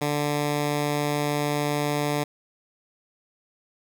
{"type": "tone", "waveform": "10% pulse", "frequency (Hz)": 146.83, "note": "D3", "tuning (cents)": 0, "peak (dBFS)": -15, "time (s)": [0.01, 2.24], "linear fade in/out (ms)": 10, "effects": []}